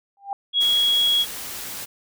sine tone with exponential growth, 797 Hz, G5, 28 cents sharp, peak -21 dBFS, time 0.17-0.33 s, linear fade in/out 1 ms, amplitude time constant 34 ms
sine tone, 3322 Hz, G#7, in tune, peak -16 dBFS, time 0.53-1.26 s, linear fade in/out 50 ms
white noise, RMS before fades -33 dBFS, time 0.6-1.86 s, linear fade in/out 20 ms
effects none

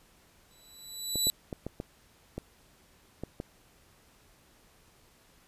20% pulse tone with exponential growth, 3951 Hz, B7, in tune, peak -17 dBFS, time 0.51-1.3 s, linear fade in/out 0 ms, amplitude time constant 170 ms
clicks, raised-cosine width 2 ms, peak -22 dBFS, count 8, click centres 1.157 / 1.27 / 1.528 / 1.666 / 1.801 / 2.38 / 3.236 / 3.401 s
effects pink hiss -62 dBFS RMS until 5.47 s + resampled to 32000 Hz

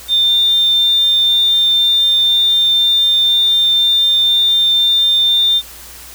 sine tone, 3599 Hz, A7, 38 cents sharp, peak -9 dBFS, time 0.08-5.62 s, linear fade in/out 50 ms, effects added 60 Hz sine -42 dBFS peak until 6.14 s + white hiss -35 dBFS RMS until 6.14 s

